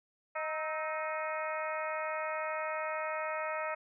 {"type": "harmonic tone with a mistuned harmonic", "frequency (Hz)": 311.1, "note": "D#4", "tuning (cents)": 0, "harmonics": [2, 3, 4, 5, 6, 7, 8], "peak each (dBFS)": [-37, -41, -39, -47, -43, -44, -46], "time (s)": [0.35, 3.75], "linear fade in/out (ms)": 10, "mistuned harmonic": 4, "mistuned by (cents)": 63, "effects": []}